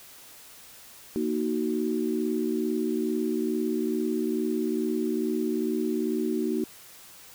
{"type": "chord", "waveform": "sine", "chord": "D# minor", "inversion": "second", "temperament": "just", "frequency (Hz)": [233.3, 311.1, 373.4], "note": ["A#3", "D#4", "F#4"], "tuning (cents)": [2, 0, 16], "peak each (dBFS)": -29, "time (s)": [1.16, 6.64], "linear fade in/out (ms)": 0, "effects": ["white hiss -49 dBFS RMS until 7.34 s"]}